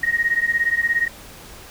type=beating tone pair; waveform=sine; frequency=1865 / 1882 Hz; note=A#6 / A#6; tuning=0 / +16 cents; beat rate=17 Hz; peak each=-20 dBFS; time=0.03-1.08 s; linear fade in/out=5 ms; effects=pink hiss -41 dBFS RMS until 1.7 s